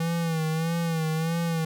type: tone with vibrato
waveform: square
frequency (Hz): 163.3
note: E3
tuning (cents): -16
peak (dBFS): -25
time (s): 0-1.65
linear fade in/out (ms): 5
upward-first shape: sine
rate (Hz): 1.6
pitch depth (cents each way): 59
effects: none